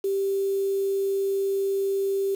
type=tone with quantisation; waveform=sine; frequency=392 Hz; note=G4; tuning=in tune; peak=-22 dBFS; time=0.04-2.35 s; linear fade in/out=5 ms; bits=7; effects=none